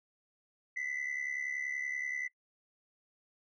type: tone pair together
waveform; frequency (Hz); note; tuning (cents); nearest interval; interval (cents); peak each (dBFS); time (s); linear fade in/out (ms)
sine; 1975.5 / 2046; B6 / C7; 0 / -39; minor second; 61; -35 / -35; 0.76-2.28; 10
effects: noise-tail reverb RT60 0.1 s tail -24 dB re dry + tanh soft clip ceiling -31 dBFS